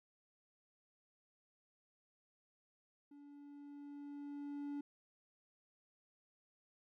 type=tone with level ramp; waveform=triangle; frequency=287 Hz; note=D4; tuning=40 cents flat; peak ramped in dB=-54 to -38 dBFS; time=3.11-4.81 s; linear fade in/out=5 ms; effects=none